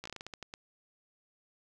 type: slowing click train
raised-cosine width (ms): 0.2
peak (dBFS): -25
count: 11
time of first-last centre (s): 0.04-0.539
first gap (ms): 15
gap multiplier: 1.25
effects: none